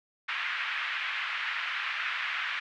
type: band-pass noise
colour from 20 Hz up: pink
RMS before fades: -33 dBFS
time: 0.28-2.6 s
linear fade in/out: 10 ms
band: 1400 to 2800 Hz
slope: 24 dB/octave
effects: none